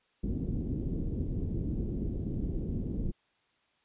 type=low-pass noise; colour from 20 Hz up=pink; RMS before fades=-33 dBFS; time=0.23-3.12 s; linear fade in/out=10 ms; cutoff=340 Hz; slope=24 dB/octave; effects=white hiss -71 dBFS RMS until 3.84 s + resampled to 8000 Hz